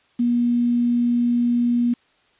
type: tone with quantisation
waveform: sine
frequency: 239.9 Hz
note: A#3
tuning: 50 cents sharp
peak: -16 dBFS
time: 0.19-1.94 s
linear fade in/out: 10 ms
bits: 7
effects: white hiss -60 dBFS RMS until 2.39 s + resampled to 8000 Hz